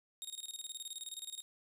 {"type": "tone with tremolo", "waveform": "20% pulse", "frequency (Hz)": 3729, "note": "A#7", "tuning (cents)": 0, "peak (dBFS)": -35, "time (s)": [0.22, 1.42], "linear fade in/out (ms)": 0, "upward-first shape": "square", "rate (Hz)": 19, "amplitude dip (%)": 80, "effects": []}